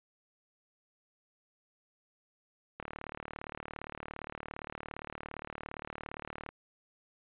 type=click train; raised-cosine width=0.5 ms; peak=-25 dBFS; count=139; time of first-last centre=2.8-6.49 s; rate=37.4 Hz; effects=resampled to 8000 Hz